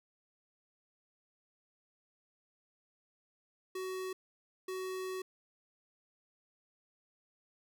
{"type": "tone bursts at uneven times", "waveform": "square", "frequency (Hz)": 374.1, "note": "F#4", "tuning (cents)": 19, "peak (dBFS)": -38, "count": 2, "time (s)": [[3.75, 4.13], [4.68, 5.22]], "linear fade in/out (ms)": 5, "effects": []}